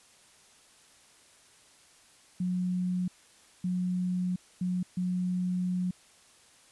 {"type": "tone bursts at uneven times", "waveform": "sine", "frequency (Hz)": 181.1, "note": "F#3", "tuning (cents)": -37, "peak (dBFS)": -27, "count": 4, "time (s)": [[2.4, 3.08], [3.64, 4.36], [4.61, 4.83], [4.97, 5.91]], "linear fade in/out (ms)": 5, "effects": ["white hiss -59 dBFS RMS until 6.71 s", "resampled to 24000 Hz"]}